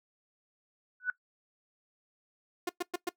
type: tone with exponential growth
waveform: sine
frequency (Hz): 1488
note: F#6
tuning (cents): +9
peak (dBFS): -23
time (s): 1-1.1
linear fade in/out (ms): 2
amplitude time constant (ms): 21
type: tone bursts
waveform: sawtooth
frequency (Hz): 355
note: F4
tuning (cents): +28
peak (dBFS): -26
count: 4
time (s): 2.67-3.092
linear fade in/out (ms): 5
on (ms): 23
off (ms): 110
effects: noise-tail reverb RT60 0.1 s tail -19 dB re dry